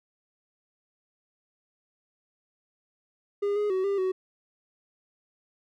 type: tone with pitch steps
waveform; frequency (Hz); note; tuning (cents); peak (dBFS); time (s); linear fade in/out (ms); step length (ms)
triangle; 405.8 / 416.1 / 375.9 / 398.1 / 374.4; G#4 / G#4 / F#4 / G4 / F#4; -40 / +3 / +27 / +27 / +20; -22; 3.42-4.12; 10; 140
effects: none